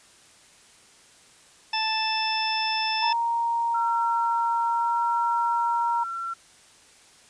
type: harmonic tone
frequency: 880 Hz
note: A5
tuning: in tune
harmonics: 1 / 2 / 3 / 4 / 6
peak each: -27 / -35 / -30 / -32 / -29 dBFS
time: 1.73-3.13 s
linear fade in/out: 5 ms
type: tone with pitch glide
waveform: sine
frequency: 932.3 to 940.4 Hz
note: A#5 to A#5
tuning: 0 to +15 cents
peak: -22 dBFS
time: 3.02-6.04 s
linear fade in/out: 10 ms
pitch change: +15 cents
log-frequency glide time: 4.67-4.98 s
type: tone with tremolo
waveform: sine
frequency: 1357 Hz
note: E6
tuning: 50 cents sharp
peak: -27 dBFS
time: 3.74-6.34 s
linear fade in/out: 10 ms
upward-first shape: sine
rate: 0.79 Hz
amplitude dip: 25%
effects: white hiss -54 dBFS RMS until 7.29 s + resampled to 22050 Hz